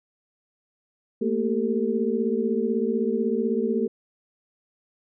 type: tone cluster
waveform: sine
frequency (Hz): 220.1 / 236.1 / 391.5 / 449.9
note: A3 / A#3 / G4 / A4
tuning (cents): +1 / +22 / -2 / +39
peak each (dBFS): -27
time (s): 1.21-3.88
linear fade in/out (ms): 10
effects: none